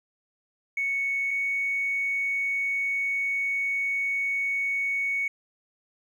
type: tone pair in turn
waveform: triangle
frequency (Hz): 2217 / 2225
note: C#7 / C#7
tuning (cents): 0 / +6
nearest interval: unison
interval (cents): 6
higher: second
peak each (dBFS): -21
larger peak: neither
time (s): 0.77-1.31 / 1.31-5.28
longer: second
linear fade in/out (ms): 5
effects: tanh soft clip ceiling -22 dBFS